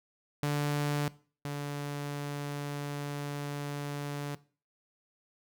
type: tone pair in turn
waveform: sawtooth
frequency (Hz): 146 / 144.24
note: D3 / D3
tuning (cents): -10 / -31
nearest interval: unison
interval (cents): 21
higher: first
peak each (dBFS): -24 / -30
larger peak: first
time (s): 0.43-1.08 / 1.45-4.35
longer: second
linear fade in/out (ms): 0
effects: noise-tail reverb RT60 0.4 s tail -19 dB re dry